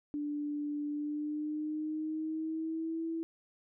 sine tone with pitch glide, 293.7 to 327.8 Hz, D4 to E4, 0 to -10 cents, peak -33 dBFS, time 0.14-3.23 s, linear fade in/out 0 ms, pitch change +190 cents, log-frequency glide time 0.89-3.05 s, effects none

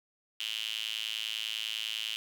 sawtooth tone with high-pass filter, 110 Hz, A2, in tune, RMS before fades -36 dBFS, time 0.4-2.16 s, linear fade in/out 0 ms, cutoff 3000 Hz, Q 7.8, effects none

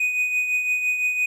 triangle tone with tremolo, 2489 Hz, D#7, in tune, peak -16 dBFS, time 0-1.26 s, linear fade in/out 5 ms, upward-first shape triangle, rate 5.9 Hz, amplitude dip 55%, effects none

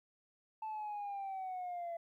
sine linear sweep, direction down, 880 to 672 Hz, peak -37 dBFS, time 0.62-1.97 s, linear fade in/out 5 ms, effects tanh soft clip ceiling -37 dBFS + 13-bit

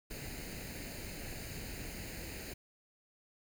pink noise with comb filter, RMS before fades -44 dBFS, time 0.1-2.54 s, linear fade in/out 10 ms, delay 0.44 ms, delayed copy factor +0.7, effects none

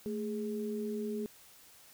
sine tone pair together, 220 / 415.3 Hz, A3 / G#4, 0 / 0 cents, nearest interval major seventh, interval 1100 cents, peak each -36 / -37 dBFS, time 0.06-1.26 s, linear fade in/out 0 ms, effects white hiss -58 dBFS RMS until 1.93 s

